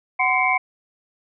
sine tone cluster, 747 / 1028 / 2141 / 2280 Hz, F#5 / C6 / C7 / C#7, +16 / -31 / +39 / +48 cents, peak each -22 dBFS, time 0.19-0.58 s, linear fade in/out 10 ms, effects none

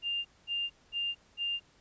sine tone bursts, 2800 Hz, F7, 4 cents sharp, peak -30 dBFS, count 4, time 0.02-1.6 s, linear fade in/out 50 ms, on 230 ms, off 220 ms, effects pink hiss -64 dBFS RMS until 1.8 s + resampled to 16000 Hz

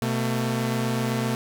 sawtooth tone pair together, 126.03 / 224.3 Hz, B2 / A3, +36 / +34 cents, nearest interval minor seventh, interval 998 cents, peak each -22 dBFS, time 0.02-1.35 s, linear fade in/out 0 ms, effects none

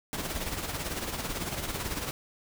pink noise with tremolo, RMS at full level -32 dBFS, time 0.13-2.11 s, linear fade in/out 0 ms, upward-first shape sine, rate 18 Hz, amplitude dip 55%, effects none

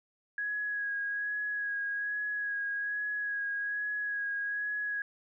sine tone with vibrato, 1661.2 Hz, G#6, in tune, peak -31 dBFS, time 0.38-5.02 s, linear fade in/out 2 ms, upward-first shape sine, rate 1.2 Hz, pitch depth 21 cents each way, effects none

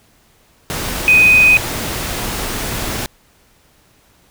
sine tone in noise, 2500 Hz, D#7, 8 cents sharp, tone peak -6 dBFS, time 1.08-1.57 s, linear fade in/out 0 ms, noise pink, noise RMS -22 dBFS, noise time 0.7-3.06 s, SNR +13 dB, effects pink hiss -53 dBFS RMS until 4.3 s

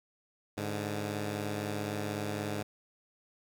10% pulse tone pair together, 103.83 / 147.31 Hz, G#2 / D3, 0 / +6 cents, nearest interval tritone, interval 606 cents, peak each -26 / -32 dBFS, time 0.57-2.63 s, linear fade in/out 10 ms, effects none

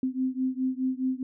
sine beating tone pair, 257.1 / 261.9 Hz, C4 / C4, -30 / +2 cents, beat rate 4.8 Hz, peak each -28 / -29 dBFS, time 0.03-1.23 s, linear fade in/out 2 ms, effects none

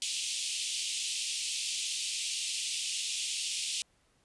pink band-pass noise, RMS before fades -35 dBFS, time 0.02-3.82 s, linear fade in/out 0 ms, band 2600 to 9700 Hz, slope 48 dB/octave, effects pink hiss -70 dBFS RMS until 4.24 s + resampled to 24000 Hz

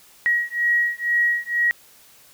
sine beating tone pair, 1902 / 1904.1 Hz, A#6 / A#6, +34 / +36 cents, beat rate 2.1 Hz, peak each -21 dBFS, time 0.26-1.71 s, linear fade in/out 0 ms, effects white hiss -51 dBFS RMS until 2.33 s

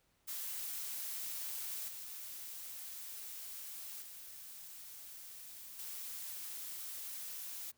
blue noise with level steps, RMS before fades -42 / -47 / -51 / -45 dBFS, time 0.27-7.72 s, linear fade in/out 20 ms, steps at 1.88 / 4.02 / 5.79 s, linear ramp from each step 2 ms, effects pink hiss -75 dBFS RMS until 7.77 s

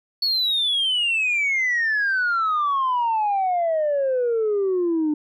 sine exponential sweep, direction down, 4448 to 296.4 Hz, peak -17 dBFS, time 0.22-5.14 s, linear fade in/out 5 ms, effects tanh soft clip ceiling -16 dBFS

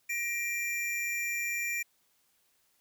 square tone pair together, 1879 / 2367 Hz, A#6 / D7, +13 / +13 cents, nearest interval major third, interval 400 cents, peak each -40 / -32 dBFS, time 0.09-1.83 s, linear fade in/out 10 ms, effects white hiss -71 dBFS RMS until 2.8 s

